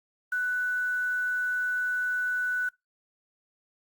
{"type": "tone with quantisation", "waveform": "sine", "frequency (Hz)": 1488, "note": "F#6", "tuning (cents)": 9, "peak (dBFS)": -25, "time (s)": [0.32, 2.69], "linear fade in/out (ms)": 5, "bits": 8, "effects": ["noise-tail reverb RT60 0.2 s tail -24 dB re dry", "Opus 48 kbps"]}